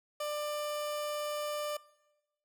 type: tone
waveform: 30% pulse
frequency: 594 Hz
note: D5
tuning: 20 cents sharp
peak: -31 dBFS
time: 0.2-1.77 s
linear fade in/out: 5 ms
effects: noise-tail reverb RT60 1.0 s tail -21 dB re dry